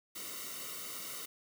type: noise with comb filter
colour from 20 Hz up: white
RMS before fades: -43 dBFS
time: 0.15-1.26 s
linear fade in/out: 10 ms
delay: 1.2 ms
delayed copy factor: -0.8
effects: none